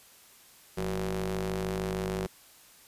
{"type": "ring-modulated tone", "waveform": "sawtooth", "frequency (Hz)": 99.7, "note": "G2", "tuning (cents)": 30, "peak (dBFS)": -23, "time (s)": [0.77, 2.27], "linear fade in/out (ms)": 10, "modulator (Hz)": 276, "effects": ["white hiss -56 dBFS RMS until 2.87 s", "resampled to 32000 Hz"]}